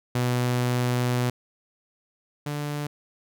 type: tone pair in turn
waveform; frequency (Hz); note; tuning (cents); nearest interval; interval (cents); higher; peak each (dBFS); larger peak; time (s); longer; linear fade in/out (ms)
sawtooth; 123.47 / 146.83; B2 / D3; 0 / 0; minor third; 300; second; -18 / -24; first; 0.15-1.3 / 2.46-2.87; first; 5
effects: none